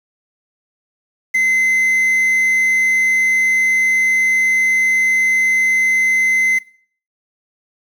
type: tone with quantisation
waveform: triangle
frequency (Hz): 2056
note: C7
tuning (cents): -31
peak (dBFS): -10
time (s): 1.34-6.59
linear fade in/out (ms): 10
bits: 6
effects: noise-tail reverb RT60 0.5 s tail -20 dB re dry